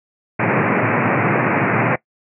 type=band-pass noise; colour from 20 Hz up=pink; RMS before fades=-17 dBFS; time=0.39-1.96 s; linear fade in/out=10 ms; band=110 to 2500 Hz; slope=96 dB/octave; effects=noise-tail reverb RT60 0.1 s tail -20 dB re dry